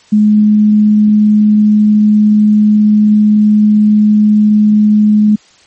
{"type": "tone", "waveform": "sine", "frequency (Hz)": 211.1, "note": "G#3", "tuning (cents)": 29, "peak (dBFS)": -4, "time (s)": [0.12, 5.36], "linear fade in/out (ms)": 10, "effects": ["white hiss -45 dBFS RMS until 5.66 s", "MP3 32 kbps"]}